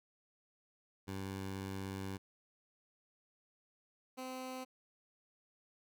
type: tone pair in turn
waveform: 15% pulse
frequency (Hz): 96.6 / 257.9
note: G2 / C4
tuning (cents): -25 / -25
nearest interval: octave + perfect fourth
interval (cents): 1700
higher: second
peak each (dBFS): -34 / -36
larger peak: first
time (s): 1.07-2.18 / 4.17-4.65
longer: first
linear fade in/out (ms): 20
effects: none